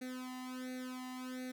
sawtooth tone with flanger, 254.7 Hz, C4, 46 cents flat, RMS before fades -44 dBFS, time 0.01-1.52 s, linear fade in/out 10 ms, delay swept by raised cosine 0.48 to 1.03 ms, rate 1.4 Hz, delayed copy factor +0.95, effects none

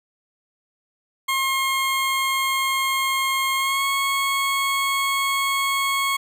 20% pulse tone with pitch glide, 1073 to 1097.4 Hz, C6 to C#6, +43 to -18 cents, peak -15 dBFS, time 1.28-6.17 s, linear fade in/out 10 ms, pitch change +39 cents, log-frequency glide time 3.56-3.84 s, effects none

